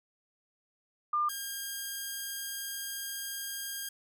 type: tone pair in turn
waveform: sine / 5% pulse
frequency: 1200 / 1613.7 Hz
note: D6 / G6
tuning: +37 / +50 cents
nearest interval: perfect fourth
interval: 513 cents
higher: second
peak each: -26 / -25 dBFS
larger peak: second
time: 1.13-1.29 / 1.29-3.89 s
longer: second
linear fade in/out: 5 ms
effects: none